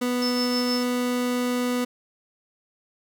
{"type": "tone", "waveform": "30% pulse", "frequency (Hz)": 246.9, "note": "B3", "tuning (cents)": 0, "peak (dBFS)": -20, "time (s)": [0.01, 1.85], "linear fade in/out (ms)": 10}
{"type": "tone with tremolo", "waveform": "sine", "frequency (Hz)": 5270, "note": "E8", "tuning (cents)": -1, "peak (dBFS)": -25, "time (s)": [0.22, 0.83], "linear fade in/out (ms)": 2, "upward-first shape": "sine", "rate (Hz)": 6.4, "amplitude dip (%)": 60}
{"effects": []}